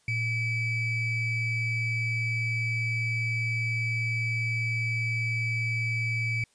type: ring-modulated tone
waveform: triangle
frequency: 1205 Hz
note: D6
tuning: 44 cents sharp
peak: -21 dBFS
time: 0.08-6.44 s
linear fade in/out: 2 ms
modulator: 1090 Hz
effects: white hiss -66 dBFS RMS until 6.54 s + resampled to 22050 Hz